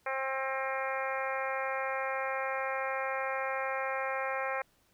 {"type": "harmonic tone", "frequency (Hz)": 266.5, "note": "C4", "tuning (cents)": 32, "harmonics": [2, 3, 4, 5, 6, 7, 8, 9], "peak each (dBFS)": [-36, -38, -39, -40, -41, -41, -42, -43], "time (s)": [0.06, 4.62], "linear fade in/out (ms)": 5, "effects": ["pink hiss -69 dBFS RMS until 4.93 s"]}